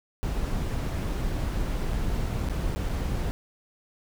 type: noise with dropouts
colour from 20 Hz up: brown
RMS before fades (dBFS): -28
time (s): 0.23-3.31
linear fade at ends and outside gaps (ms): 0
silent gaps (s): 1.934-1.939 / 2.487-2.497 / 2.75-2.76 / 2.89-2.895
effects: none